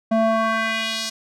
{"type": "tone with band-pass filter sweep", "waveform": "square", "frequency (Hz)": 222.9, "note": "A3", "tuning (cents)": 23, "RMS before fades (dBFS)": -21, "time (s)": [0.11, 1.1], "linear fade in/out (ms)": 10, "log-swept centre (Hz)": [490, 5500], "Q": 1.7, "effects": []}